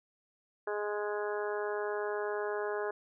harmonic tone, 208.1 Hz, G#3, 4 cents sharp, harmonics 2 / 3 / 4 / 5 / 6 / 7 / 8, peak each -34 / -40 / -42 / -43 / -47 / -44 / -44 dBFS, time 0.67-2.91 s, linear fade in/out 5 ms, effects none

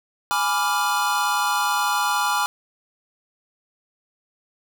square chord, G# diminished seventh, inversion none, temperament equal, 830.6 / 987.8 / 1174.7 / 1396.9 Hz, G#5 / B5 / D6 / F6, 0 / 0 / 0 / 0 cents, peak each -26 dBFS, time 0.31-2.46 s, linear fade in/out 0 ms, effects none

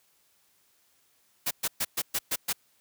white noise bursts, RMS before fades -28 dBFS, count 7, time 1.46-2.53 s, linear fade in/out 10 ms, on 50 ms, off 120 ms, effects white hiss -67 dBFS RMS until 2.8 s + high-pass 60 Hz 12 dB/octave

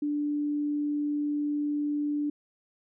sine tone, 293.7 Hz, D4, in tune, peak -26 dBFS, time 0.02-2.3 s, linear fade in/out 5 ms, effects none

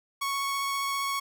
sawtooth tone with vibrato, 1108 Hz, C#6, 1 cent flat, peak -24 dBFS, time 0.21-1.2 s, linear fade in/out 10 ms, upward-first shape sine, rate 15 Hz, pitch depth 10 cents each way, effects none

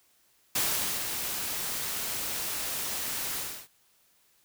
white noise with ADSR envelope, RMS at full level -27 dBFS, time 0.55-3.68 s, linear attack 7 ms, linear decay 470 ms, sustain -6 dB, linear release 310 ms, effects white hiss -66 dBFS RMS until 4.44 s

